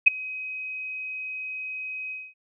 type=tone with ADSR envelope; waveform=sine; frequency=2527 Hz; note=D#7; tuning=26 cents sharp; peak=-8 dBFS; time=0.06-2.34 s; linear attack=15 ms; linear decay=11 ms; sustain=-23 dB; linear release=230 ms; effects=none